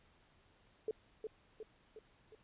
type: tone with echo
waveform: sine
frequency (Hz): 435.9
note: A4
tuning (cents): -16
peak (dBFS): -34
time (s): 0.88-0.91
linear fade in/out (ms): 2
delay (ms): 360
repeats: 4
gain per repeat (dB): -5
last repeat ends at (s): 2.35
effects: pink hiss -69 dBFS RMS until 2.43 s + resampled to 8000 Hz